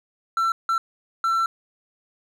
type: tone bursts at uneven times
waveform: triangle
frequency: 1344 Hz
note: E6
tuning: 33 cents sharp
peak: -17 dBFS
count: 3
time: 0.37-0.52 / 0.69-0.78 / 1.24-1.46 s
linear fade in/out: 2 ms
effects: none